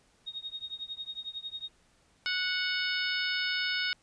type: tone with tremolo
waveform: sine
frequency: 3729 Hz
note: A#7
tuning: in tune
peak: -33 dBFS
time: 0.26-1.69 s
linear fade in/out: 20 ms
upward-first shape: triangle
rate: 11 Hz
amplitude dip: 100%
type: harmonic tone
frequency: 737 Hz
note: F#5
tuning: 7 cents flat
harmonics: 2 / 3 / 4 / 5 / 6 / 7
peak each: -33 / -35 / -36 / -37 / -38 / -38 dBFS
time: 2.26-3.93 s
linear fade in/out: 0 ms
effects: pink hiss -66 dBFS RMS until 4.02 s + resampled to 22050 Hz